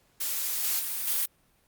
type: noise with level steps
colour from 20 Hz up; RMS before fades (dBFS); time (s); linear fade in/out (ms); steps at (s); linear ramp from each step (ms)
blue; -30 / -27 / -32 / -27; 0.2-1.26; 10; 0.64 / 0.79 / 1.07; 2
effects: pink hiss -66 dBFS RMS until 1.67 s + Opus 48 kbps